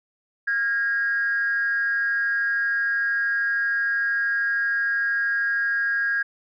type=tone with amplitude modulation; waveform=sine; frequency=1633 Hz; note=G#6; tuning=30 cents flat; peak=-17 dBFS; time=0.47-6.23 s; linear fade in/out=10 ms; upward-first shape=sine; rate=233 Hz; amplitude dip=60%; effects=tanh soft clip ceiling -13 dBFS